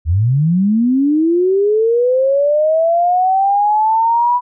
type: linear sweep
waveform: sine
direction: up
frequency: 73.42 to 987.8 Hz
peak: -10 dBFS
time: 0.05-4.41 s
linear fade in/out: 50 ms
effects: none